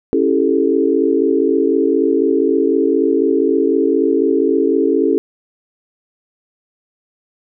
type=chord; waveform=sine; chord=A dominant seventh; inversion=first; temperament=just; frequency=275 / 330 / 396 / 440 Hz; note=C#4 / E4 / G4 / A4; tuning=-14 / +2 / +18 / 0 cents; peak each=-17 dBFS; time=0.13-5.18 s; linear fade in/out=0 ms; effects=none